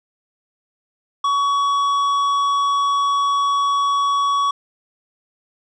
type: tone with tanh clipping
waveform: sine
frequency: 1125 Hz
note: C#6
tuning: 25 cents sharp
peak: -17 dBFS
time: 1.24-4.51 s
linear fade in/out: 5 ms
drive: 9 dB
effects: none